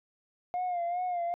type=tone with vibrato; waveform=sine; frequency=708 Hz; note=F5; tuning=23 cents sharp; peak=-27 dBFS; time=0.54-1.34 s; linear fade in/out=0 ms; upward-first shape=sine; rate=2.5 Hz; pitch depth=57 cents each way; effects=tanh soft clip ceiling -27 dBFS